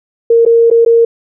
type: tone with dropouts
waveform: sine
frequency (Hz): 462.9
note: A#4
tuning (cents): -12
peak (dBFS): -4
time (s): 0.3-1.05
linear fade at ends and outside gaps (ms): 5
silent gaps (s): 0.452-0.462 / 0.702-0.712 / 0.85-0.861
effects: none